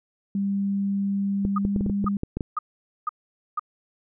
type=tone with pitch glide; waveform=sine; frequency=198.4 to 200.6 Hz; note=G3 to G3; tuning=+21 to +40 cents; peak=-22 dBFS; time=0.35-2.17 s; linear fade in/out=2 ms; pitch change=+19 cents; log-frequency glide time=1.6-1.67 s
type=clicks; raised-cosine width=3 ms; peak=-14 dBFS; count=10; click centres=1.451 / 1.651 / 1.762 / 1.809 / 1.863 / 1.898 / 2.043 / 2.234 / 2.37 / 2.408 s
type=tone bursts; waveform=sine; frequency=1233 Hz; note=D#6; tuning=16 cents flat; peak=-22 dBFS; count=5; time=1.56-3.595 s; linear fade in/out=5 ms; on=23 ms; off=480 ms
effects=none